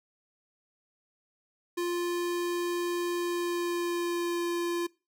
square tone with pitch glide, 349.2 to 345 Hz, F4 to F4, 0 to -21 cents, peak -29 dBFS, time 1.77-4.87 s, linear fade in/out 10 ms, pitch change -21 cents, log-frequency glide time 3.19-4.43 s, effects noise-tail reverb RT60 0.3 s tail -23 dB re dry

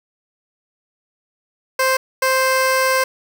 15% pulse tone pair in turn, 523.3 / 523.3 Hz, C5 / C5, 0 / 0 cents, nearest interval unison, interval 0 cents, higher neither, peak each -8 dBFS, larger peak neither, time 1.79-1.97 / 2.22-3.04 s, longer second, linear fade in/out 5 ms, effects 7-bit

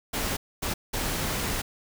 pink noise bursts at uneven times, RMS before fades -29 dBFS, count 3, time 0.13-0.37 / 0.62-0.74 / 0.93-1.62 s, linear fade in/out 10 ms, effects none

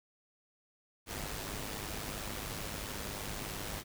pink noise with amplitude modulation, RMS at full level -38 dBFS, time 1.06-3.84 s, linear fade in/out 50 ms, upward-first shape sine, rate 103 Hz, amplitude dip 55%, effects none

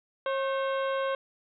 harmonic tone with a mistuned harmonic, 540 Hz, C#5, 45 cents flat, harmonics 1 / 2 / 3 / 4 / 5 / 6 / 7, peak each -28 / -33 / -37 / -45 / -45 / -45 / -49 dBFS, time 0.26-1.15 s, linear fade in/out 2 ms, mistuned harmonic 3, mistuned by -80 cents, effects none

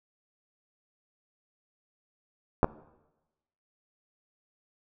clicks, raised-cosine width 1 ms, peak -7 dBFS, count 2, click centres 2.631 / 2.644 s, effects noise-tail reverb RT60 1.0 s tail -20 dB re dry

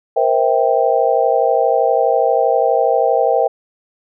sine chord, C dominant seventh, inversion third, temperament just, 470.9 / 523.3 / 654.1 / 784.9 Hz, Bb4 / C5 / E5 / G5, +18 / 0 / -14 / +2 cents, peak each -17 dBFS, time 0.16-3.48 s, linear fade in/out 10 ms, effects none

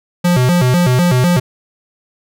square tone with vibrato, 149 Hz, D3, 25 cents sharp, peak -10 dBFS, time 0.24-1.4 s, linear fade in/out 10 ms, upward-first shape square, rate 4 Hz, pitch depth 290 cents each way, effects none

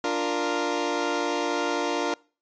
20% pulse chord, Bb major, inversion first, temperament equal, 293.7 / 349.2 / 466.2 Hz, D4 / F4 / Bb4, 0 / 0 / 0 cents, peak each -24 dBFS, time 0.04-2.14 s, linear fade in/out 2 ms, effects noise-tail reverb RT60 0.4 s tail -25 dB re dry + resampled to 16000 Hz

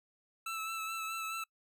25% pulse tone with vibrato, 1318.5 Hz, E6, in tune, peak -33 dBFS, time 0.46-1.44 s, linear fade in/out 5 ms, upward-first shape sine, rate 4.7 Hz, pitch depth 23 cents each way, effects noise-tail reverb RT60 0.1 s tail -25 dB re dry

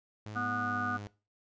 sawtooth tone with pitch glide, 106.3 to 102.5 Hz, G#2 to G#2, +41 to -22 cents, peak -37 dBFS, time 0.26-1.07 s, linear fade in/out 0 ms, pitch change -63 cents, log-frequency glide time 0.59-0.75 s
harmonic tone, 244.4 Hz, B3, 18 cents flat, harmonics 1 / 3 / 5 / 6, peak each -38 / -39 / -35 / -35 dBFS, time 0.35-0.98 s, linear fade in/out 20 ms
effects noise-tail reverb RT60 0.3 s tail -19 dB re dry + resampled to 16000 Hz

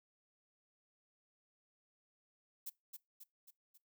violet noise with echo, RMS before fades -44 dBFS, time 2.66-2.7 s, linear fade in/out 10 ms, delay 270 ms, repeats 4, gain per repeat -5 dB, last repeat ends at 3.78 s, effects noise-tail reverb RT60 0.2 s tail -22 dB re dry

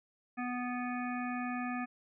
harmonic tone, 246.9 Hz, B3, in tune, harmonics 1 / 3 / 5 / 7 / 9 / 10, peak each -36 / -41 / -43 / -44 / -50 / -47 dBFS, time 0.37-1.86 s, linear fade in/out 20 ms, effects none

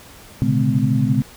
sine tone cluster, 118.9 / 133.3 / 144.9 / 211 / 255.4 Hz, A#2 / C3 / D3 / G#3 / C4, +35 / +33 / -23 / +28 / -42 cents, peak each -21 dBFS, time 0.42-1.22 s, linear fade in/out 0 ms, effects pink hiss -43 dBFS RMS until 1.36 s

